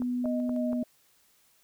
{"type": "tone with pitch glide", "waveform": "sine", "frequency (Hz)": [246.9, 244.5], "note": ["B3", "B3"], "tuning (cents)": [0, -17], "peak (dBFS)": -27, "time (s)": [0, 0.83], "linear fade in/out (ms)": 2, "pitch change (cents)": -17, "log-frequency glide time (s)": [0.56, 0.63]}
{"type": "click train", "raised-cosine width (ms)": 1, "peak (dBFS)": -27, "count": 4, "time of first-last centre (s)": [0.02, 0.731], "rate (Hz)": 4.22}
{"type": "tone with tremolo", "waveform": "sine", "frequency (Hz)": 622.3, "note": "D#5", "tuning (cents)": 0, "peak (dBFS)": -32, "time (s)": [0.24, 0.84], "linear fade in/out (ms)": 5, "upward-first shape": "square", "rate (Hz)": 3.1, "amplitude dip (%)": 45}
{"effects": ["white hiss -65 dBFS RMS until 1.63 s"]}